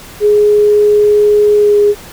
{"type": "tone with pitch glide", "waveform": "sine", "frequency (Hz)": [417.2, 412.4], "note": ["G#4", "G#4"], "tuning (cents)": [8, -12], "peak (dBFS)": -5, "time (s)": [0.2, 1.95], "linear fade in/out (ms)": 50, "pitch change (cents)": -20, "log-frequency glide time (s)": [1.56, 1.78], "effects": ["pink hiss -33 dBFS RMS until 2.12 s"]}